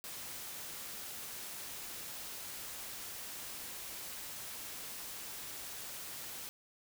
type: noise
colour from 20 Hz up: white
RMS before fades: -45 dBFS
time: 0.04-6.49 s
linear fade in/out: 0 ms
effects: none